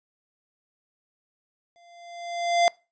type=tone with exponential growth; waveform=square; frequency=691 Hz; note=F5; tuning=19 cents flat; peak=-16 dBFS; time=1.76-2.68 s; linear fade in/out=0 ms; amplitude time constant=200 ms; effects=noise-tail reverb RT60 0.3 s tail -25 dB re dry + resampled to 16000 Hz